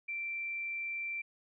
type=tone; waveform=sine; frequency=2349 Hz; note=D7; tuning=in tune; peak=-35 dBFS; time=0.08-1.22 s; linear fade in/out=10 ms; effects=none